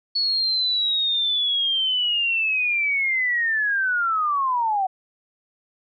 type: linear sweep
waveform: sine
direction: down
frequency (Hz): 4406 to 740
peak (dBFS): -19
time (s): 0.15-4.87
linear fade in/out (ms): 10
effects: none